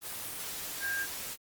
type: tone in noise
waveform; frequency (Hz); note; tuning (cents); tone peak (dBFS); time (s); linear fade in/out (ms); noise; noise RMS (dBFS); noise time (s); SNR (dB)
sine; 1605; G6; +40; -31; 0.8-1.07; 50; white; -39; 0.01-1.37; +5
effects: Opus 24 kbps